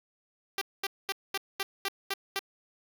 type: tone bursts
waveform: 5% pulse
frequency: 392 Hz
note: G4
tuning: in tune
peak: -18 dBFS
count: 8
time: 0.58-2.392 s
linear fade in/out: 2 ms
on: 34 ms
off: 220 ms
effects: none